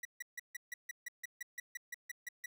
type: tone bursts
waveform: 45% pulse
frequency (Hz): 1944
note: B6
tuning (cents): -28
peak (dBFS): -40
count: 15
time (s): 0.03-2.46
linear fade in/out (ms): 5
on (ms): 22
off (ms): 150
effects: none